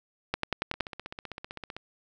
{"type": "two click trains", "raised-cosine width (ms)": 0.3, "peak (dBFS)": [-22, -11], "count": [17, 6], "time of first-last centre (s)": [[0.74, 1.766], [0.34, 0.807]], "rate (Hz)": [15.6, 10.7], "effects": []}